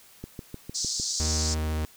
click train, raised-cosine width 3 ms, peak -23 dBFS, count 6, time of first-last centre 0.24-0.999 s, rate 6.59 Hz
pink band-pass noise, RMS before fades -30 dBFS, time 0.74-1.55 s, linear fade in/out 20 ms, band 4500 to 7500 Hz, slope 48 dB/octave
45% pulse tone with vibrato, 77.78 Hz, D#2, in tune, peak -26 dBFS, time 1.2-1.85 s, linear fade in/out 0 ms, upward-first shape square, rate 14 Hz, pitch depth 10 cents each way
effects white hiss -54 dBFS RMS until 1.96 s

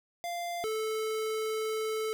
square tone pair in turn, 694 / 437.2 Hz, F5 / A4, -11 / -11 cents, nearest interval minor sixth, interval 800 cents, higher first, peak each -34 / -31 dBFS, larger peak second, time 0.24-0.64 / 0.64-2.13 s, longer second, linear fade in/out 0 ms, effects none

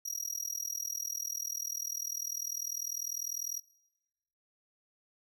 40% pulse tone with amplitude modulation, 5730 Hz, F8, 44 cents sharp, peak -30 dBFS, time 0.05-3.6 s, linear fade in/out 10 ms, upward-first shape sine, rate 40.1 Hz, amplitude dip 95%, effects noise-tail reverb RT60 1.0 s tail -23 dB re dry

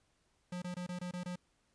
square tone bursts, 178.8 Hz, F3, 41 cents sharp, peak -39 dBFS, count 7, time 0.52-1.358 s, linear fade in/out 5 ms, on 100 ms, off 23 ms, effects pink hiss -75 dBFS RMS until 1.74 s + resampled to 22050 Hz

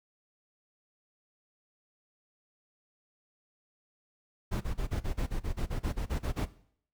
brown noise bursts, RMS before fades -31 dBFS, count 15, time 4.51-6.458 s, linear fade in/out 20 ms, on 100 ms, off 32 ms, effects noise-tail reverb RT60 0.6 s tail -17 dB re dry

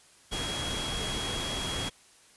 sine tone in noise, 3300 Hz, G#7, 12 cents flat, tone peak -35 dBFS, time 0.31-1.9 s, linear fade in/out 20 ms, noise pink, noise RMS -34 dBFS, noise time 0.31-1.9 s, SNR -4 dB, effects white hiss -58 dBFS RMS until 2.36 s + resampled to 24000 Hz

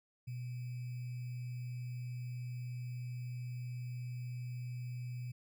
sine tone with sample-and-hold, 123.47 Hz, B2, in tune, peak -39 dBFS, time 0.27-5.32 s, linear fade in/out 10 ms, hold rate 2450 Hz, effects none

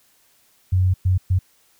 sine tone bursts at uneven times, 92.5 Hz, F#2, in tune, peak -14 dBFS, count 3, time 0.72-0.94 / 1.05-1.18 / 1.3-1.39 s, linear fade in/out 10 ms, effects white hiss -59 dBFS RMS until 1.79 s

